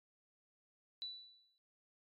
sine tone with exponential decay, 3961 Hz, B7, 4 cents sharp, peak -39 dBFS, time 1.02-1.58 s, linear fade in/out 0 ms, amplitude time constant 120 ms, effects MP3 96 kbps

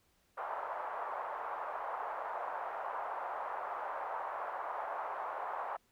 white band-pass noise, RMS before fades -40 dBFS, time 0.37-5.77 s, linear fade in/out 10 ms, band 640 to 1100 Hz, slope 24 dB/octave, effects pink hiss -73 dBFS RMS until 5.91 s

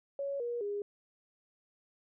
sine tone with pitch steps, 558 / 477.4 / 408.5 Hz, C#5 / A#4 / G#4, +11 / +41 / -29 cents, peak -33 dBFS, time 0.19-0.82 s, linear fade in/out 2 ms, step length 210 ms, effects none

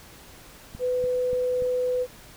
click train, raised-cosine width 5 ms, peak -26 dBFS, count 4, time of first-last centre 0.75-1.622 s, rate 3.44 Hz
sine tone, 500 Hz, B4, 21 cents sharp, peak -22 dBFS, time 0.79-2.07 s, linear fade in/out 50 ms
effects pink hiss -48 dBFS RMS until 2.36 s

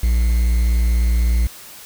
triangle tone with quantisation, 58.27 Hz, A#1, in tune, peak -11 dBFS, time 0.03-1.47 s, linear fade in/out 5 ms, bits 6, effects white hiss -39 dBFS RMS until 1.85 s

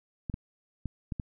clicks, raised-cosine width 5 ms, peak -21 dBFS, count 5, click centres 0.298 / 0.341 / 0.857 / 1.122 / 1.198 s, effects none

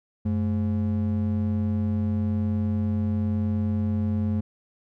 triangle ring-modulated tone, 154.8 Hz, D#3, 9 cents flat, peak -17 dBFS, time 0.25-4.41 s, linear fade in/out 10 ms, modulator 60.5 Hz, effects none

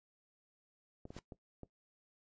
clicks, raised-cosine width 2 ms, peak -34 dBFS, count 5, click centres 1.054 / 1.105 / 1.166 / 1.322 / 1.633 s
pink noise with exponential growth, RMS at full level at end -48 dBFS, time 1.07-1.19 s, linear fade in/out 1 ms, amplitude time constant 26 ms
effects noise-tail reverb RT60 0.1 s tail -17 dB re dry + resampled to 16000 Hz

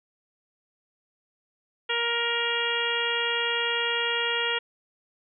harmonic tone, 470 Hz, A#4, 14 cents sharp, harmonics 1 / 2 / 3 / 4 / 5 / 6 / 7, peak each -32 / -34 / -32 / -31 / -34 / -30 / -31 dBFS, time 1.89-4.59 s, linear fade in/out 10 ms, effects none

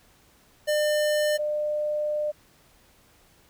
square / sine tone pair in turn, 600 / 600 Hz, D5 / D5, +37 / +37 cents, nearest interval unison, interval 0 cents, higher neither, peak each -22 / -24 dBFS, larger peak first, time 0.67-1.38 / 1.38-2.32 s, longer second, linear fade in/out 20 ms, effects pink hiss -59 dBFS RMS until 3.49 s

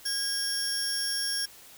sawtooth tone pair together, 1633 / 5493 Hz, G#6 / F8, -30 / -30 cents, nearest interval octave + major sixth, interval 2100 cents, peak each -32 / -26 dBFS, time 0.05-1.46 s, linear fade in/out 10 ms, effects white hiss -51 dBFS RMS until 1.77 s

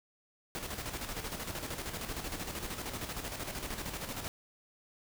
pink noise with tremolo, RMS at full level -38 dBFS, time 0.55-4.28 s, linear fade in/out 0 ms, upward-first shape square, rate 13 Hz, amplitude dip 50%, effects none

